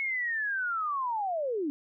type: linear sweep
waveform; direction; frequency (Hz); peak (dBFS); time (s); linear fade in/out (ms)
sine; down; 2200 to 273.3; -28; 0-1.7; 0
effects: none